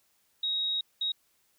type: tone bursts at uneven times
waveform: sine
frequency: 3787 Hz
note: A#7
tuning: 27 cents sharp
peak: -27 dBFS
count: 2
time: 0.43-0.81 / 1.01-1.12 s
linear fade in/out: 5 ms
effects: white hiss -70 dBFS RMS until 1.58 s